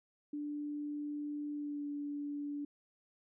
sine tone with pitch glide, 294 to 289.5 Hz, D4 to D4, +2 to -25 cents, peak -37 dBFS, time 0.33-2.65 s, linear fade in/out 5 ms, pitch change -27 cents, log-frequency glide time 1.53-1.86 s, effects none

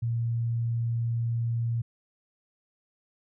sine tone, 116.6 Hz, A#2, 1 cent sharp, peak -25 dBFS, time 0.02-1.82 s, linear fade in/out 10 ms, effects none

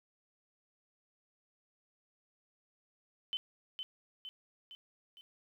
sine tone with echo, 3053 Hz, G7, 46 cents flat, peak -33 dBFS, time 3.33-3.37 s, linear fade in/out 0 ms, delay 460 ms, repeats 4, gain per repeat -5 dB, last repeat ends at 5.21 s, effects 12-bit

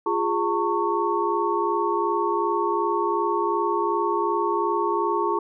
sine tone cluster, 349.1 / 411.8 / 905 / 1107 Hz, F4 / G#4 / A5 / C#6, -1 / -15 / +48 / -3 cents, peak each -26 dBFS, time 0.06-5.39 s, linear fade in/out 5 ms, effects none

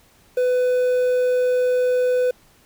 triangle tone with quantisation, 500 Hz, B4, 21 cents sharp, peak -14 dBFS, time 0.37-2.31 s, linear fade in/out 5 ms, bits 7, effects pink hiss -55 dBFS RMS until 2.65 s

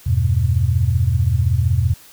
sine chord, E minor, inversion none, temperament equal, 82.41 / 98 / 123.47 Hz, E2 / G2 / B2, 0 / 0 / 0 cents, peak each -18 dBFS, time 0.06-1.94 s, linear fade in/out 10 ms, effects white hiss -45 dBFS RMS until 2.12 s

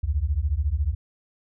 sine beating tone pair, 66.3 / 80.3 Hz, C2 / E2, +23 / -45 cents, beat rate 14 Hz, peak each -24 dBFS, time 0.03-0.95 s, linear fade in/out 10 ms, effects none

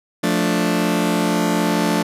sawtooth chord, D minor, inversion first, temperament just, 176.2 / 220.2 / 293.7 Hz, F3 / A3 / D4, +16 / +2 / 0 cents, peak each -17 dBFS, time 0.23-2.03 s, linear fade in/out 10 ms, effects resampled to 32000 Hz

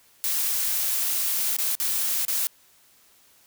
blue noise with dropouts, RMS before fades -25 dBFS, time 0.24-2.47 s, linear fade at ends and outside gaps 0 ms, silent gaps 1.566-1.586 / 1.752-1.8 / 2.251-2.282 s, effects white hiss -58 dBFS RMS until 3.46 s

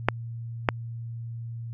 clicks, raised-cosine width 0.5 ms, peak -3 dBFS, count 2, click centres 0.086 / 0.688 s, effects added 116 Hz sine -33 dBFS peak until 1.73 s

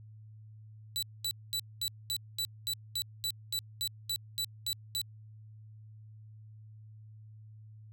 sawtooth tone bursts, 3954 Hz, B7, 1 cent sharp, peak -28 dBFS, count 15, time 0.96-5.015 s, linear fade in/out 0 ms, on 65 ms, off 220 ms, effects added 108 Hz sine -49 dBFS peak until 7.92 s

